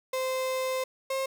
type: tone pair in turn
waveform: 35% pulse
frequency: 519 / 533.6 Hz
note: C5 / C5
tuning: -14 / +34 cents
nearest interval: unison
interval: 48 cents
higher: second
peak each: -26 dBFS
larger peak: neither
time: 0.13-0.84 / 1.1-1.26 s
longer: first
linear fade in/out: 5 ms
effects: none